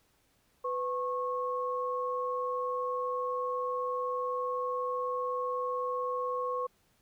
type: tone pair together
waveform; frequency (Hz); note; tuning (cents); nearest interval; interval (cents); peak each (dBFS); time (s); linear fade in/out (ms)
sine; 500.1 / 1092; B4 / C#6; +22 / -26; octave + major second; 1352; -33 / -33; 0.64-6.67; 10
effects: pink hiss -70 dBFS RMS until 7.01 s